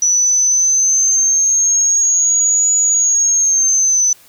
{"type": "linear two-way sweep", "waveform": "sine", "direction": "up then down", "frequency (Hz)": [5910, 6860, 6010], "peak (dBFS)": -10, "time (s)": [0.02, 4.13], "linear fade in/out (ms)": 2, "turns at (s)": 2.74, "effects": ["white hiss -46 dBFS RMS until 4.28 s"]}